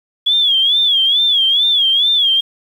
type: tone with vibrato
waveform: sine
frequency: 3360 Hz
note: G#7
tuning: 19 cents sharp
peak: -10 dBFS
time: 0.26-2.41 s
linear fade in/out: 10 ms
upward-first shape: sine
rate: 2.3 Hz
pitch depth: 120 cents each way
effects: 7-bit